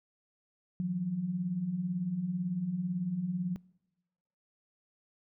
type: beating tone pair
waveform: sine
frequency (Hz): 163.1 / 181.1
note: E3 / F#3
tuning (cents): -18 / -37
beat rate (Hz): 18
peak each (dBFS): -39 / -30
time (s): 0.8-3.56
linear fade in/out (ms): 0
effects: noise-tail reverb RT60 1.0 s tail -24 dB re dry